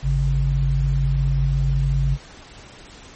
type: tone pair together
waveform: sine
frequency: 51.47 / 137.4 Hz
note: G#1 / C#3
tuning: -15 / -15 cents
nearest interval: octave + perfect fourth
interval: 1700 cents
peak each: -19 dBFS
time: 0.02-2.18 s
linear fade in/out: 50 ms
effects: pink hiss -43 dBFS RMS until 3.15 s + MP3 32 kbps